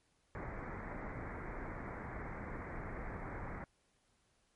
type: low-pass noise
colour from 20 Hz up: pink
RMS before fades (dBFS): -44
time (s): 0.35-3.64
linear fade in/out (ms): 0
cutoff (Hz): 2200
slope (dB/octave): 96
effects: pink hiss -75 dBFS RMS until 4.55 s + MP3 48 kbps